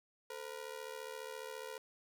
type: ring-modulated tone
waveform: sawtooth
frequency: 479.2 Hz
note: A#4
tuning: 48 cents sharp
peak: -37 dBFS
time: 0.3-1.78 s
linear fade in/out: 2 ms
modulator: 37.3 Hz
effects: none